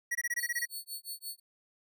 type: tone bursts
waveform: square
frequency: 1919 Hz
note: A#6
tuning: 50 cents sharp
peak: -30 dBFS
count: 9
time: 0.11-0.656 s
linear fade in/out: 10 ms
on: 42 ms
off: 21 ms
type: tone with tremolo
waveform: 10% pulse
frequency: 4426 Hz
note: C#8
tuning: 3 cents flat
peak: -30 dBFS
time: 0.38-1.4 s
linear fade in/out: 10 ms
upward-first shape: sine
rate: 5.8 Hz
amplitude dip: 100%
effects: none